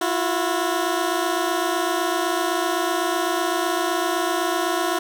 15% pulse tone pair together, 334 / 361.9 Hz, E4 / F#4, +23 / -38 cents, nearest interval minor second, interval 139 cents, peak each -17 dBFS, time 0.01-4.99 s, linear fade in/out 5 ms, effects none

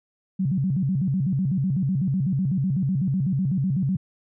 sine tone with vibrato, 160.3 Hz, E3, 48 cents flat, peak -20 dBFS, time 0.39-3.97 s, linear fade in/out 10 ms, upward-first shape square, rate 8 Hz, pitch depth 290 cents each way, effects none

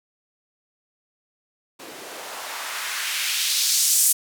blue noise with band-pass filter sweep, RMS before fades -24 dBFS, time 1.79-4.13 s, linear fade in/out 10 ms, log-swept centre 300 to 9000 Hz, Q 1.3, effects none

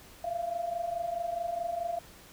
sine tone pair together, 667.3 / 692 Hz, E5 / F5, +21 / -16 cents, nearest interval minor second, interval 63 cents, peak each -36 / -32 dBFS, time 0.24-1.99 s, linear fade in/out 5 ms, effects pink hiss -53 dBFS RMS until 2.32 s

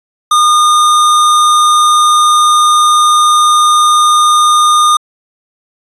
square tone, 1219 Hz, D#6, 36 cents flat, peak -6 dBFS, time 0.31-4.97 s, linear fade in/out 5 ms, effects resampled to 24000 Hz

